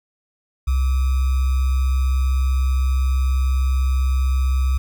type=tone with sample-and-hold; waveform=sine; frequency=65.41 Hz; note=C2; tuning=in tune; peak=-15 dBFS; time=0.67-4.78 s; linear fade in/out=10 ms; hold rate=1225 Hz; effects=none